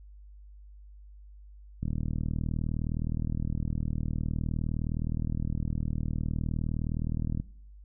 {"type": "click train", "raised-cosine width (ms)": 5, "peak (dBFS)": -19, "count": 221, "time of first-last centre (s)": [1.83, 7.4], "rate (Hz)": 39.5, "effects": ["noise-tail reverb RT60 0.6 s tail -19 dB re dry", "added 50 Hz sine -47 dBFS peak until 7.84 s"]}